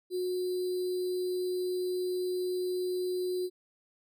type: tone with sample-and-hold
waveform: sine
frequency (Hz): 363.7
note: F#4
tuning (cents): -30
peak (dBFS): -29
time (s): 0.1-3.5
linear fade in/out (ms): 50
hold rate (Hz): 4410
effects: none